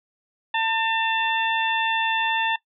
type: harmonic tone with a mistuned harmonic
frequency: 899 Hz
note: A5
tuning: 37 cents sharp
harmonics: 1 / 2 / 3 / 4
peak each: -23 / -26 / -28 / -29 dBFS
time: 0.54-2.56 s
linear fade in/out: 5 ms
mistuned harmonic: 4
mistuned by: -38 cents
effects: noise-tail reverb RT60 0.1 s tail -20 dB re dry